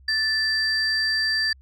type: tone pair together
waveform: sine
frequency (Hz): 1760 / 4691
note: A6 / D8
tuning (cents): 0 / -3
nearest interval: octave + perfect fourth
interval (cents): 1697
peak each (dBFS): -22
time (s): 0.08-1.53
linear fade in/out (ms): 5
effects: tanh soft clip ceiling -14 dBFS + added 66 Hz sine -48 dBFS peak until 1.61 s